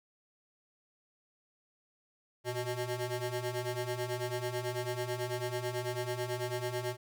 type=ring-modulated tone; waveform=20% pulse; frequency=246.9 Hz; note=B3; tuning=in tune; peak=-26 dBFS; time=2.44-6.97 s; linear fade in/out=50 ms; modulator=128 Hz; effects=none